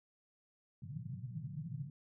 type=band-pass noise; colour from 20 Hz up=pink; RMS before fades=-44 dBFS; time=0.82-1.9 s; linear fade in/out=2 ms; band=120 to 160 Hz; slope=48 dB/octave; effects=none